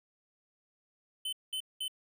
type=tone bursts; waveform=square; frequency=3049 Hz; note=G7; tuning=49 cents flat; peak=-34 dBFS; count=3; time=1.25-1.881 s; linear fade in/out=5 ms; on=77 ms; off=200 ms; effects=none